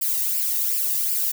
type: noise with flanger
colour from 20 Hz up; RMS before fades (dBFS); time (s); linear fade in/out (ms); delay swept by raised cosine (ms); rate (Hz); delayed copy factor
violet; -23; 0.01-1.32; 10; 0.39 to 1.1; 2.7; +0.65
effects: none